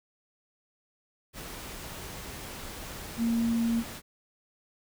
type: tone in noise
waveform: sine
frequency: 231.2 Hz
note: A#3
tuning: 14 cents flat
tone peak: -24 dBFS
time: 3.17-3.84 s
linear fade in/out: 50 ms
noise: pink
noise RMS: -41 dBFS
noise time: 1.33-4.02 s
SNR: +14 dB
effects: none